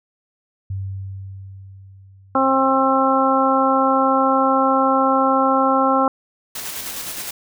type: tone with exponential decay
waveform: sine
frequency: 96.6 Hz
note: G2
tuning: 25 cents flat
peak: -22 dBFS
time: 0.7-3.42 s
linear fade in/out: 5 ms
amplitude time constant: 590 ms
type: harmonic tone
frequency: 266.4 Hz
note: C4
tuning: 31 cents sharp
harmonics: 1 / 2 / 3 / 4 / 5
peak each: -20 / -20 / -20 / -20 / -20 dBFS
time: 2.35-6.08 s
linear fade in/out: 2 ms
type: noise with tremolo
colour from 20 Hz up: white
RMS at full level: -28 dBFS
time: 6.55-7.31 s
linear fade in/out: 5 ms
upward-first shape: square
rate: 9.7 Hz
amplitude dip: 30%
effects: none